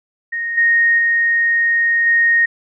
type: tone with level steps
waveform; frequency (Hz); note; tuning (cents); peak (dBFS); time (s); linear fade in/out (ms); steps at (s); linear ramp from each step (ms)
sine; 1860; A#6; -4; -19 / -10 / -12 / -10; 0.32-2.46; 10; 0.57 / 0.98 / 2.06; 10
effects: none